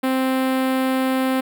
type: tone with notch filter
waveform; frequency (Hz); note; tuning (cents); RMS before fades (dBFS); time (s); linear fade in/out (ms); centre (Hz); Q
sawtooth; 261.6; C4; 0; -20; 0.03-1.41; 10; 6100; 0.74
effects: none